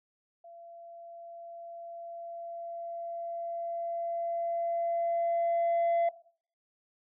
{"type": "tone with level ramp", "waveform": "sine", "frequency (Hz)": 680, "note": "F5", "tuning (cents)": -46, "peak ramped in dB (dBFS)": [-48, -22], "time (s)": [0.44, 6.09], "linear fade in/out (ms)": 5, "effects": ["noise-tail reverb RT60 0.5 s tail -18 dB re dry", "tanh soft clip ceiling -23 dBFS"]}